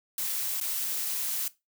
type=noise with dropouts; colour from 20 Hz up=blue; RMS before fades=-31 dBFS; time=0.18-1.48 s; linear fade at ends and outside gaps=2 ms; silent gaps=0.601-0.611 s; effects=noise-tail reverb RT60 0.2 s tail -17 dB re dry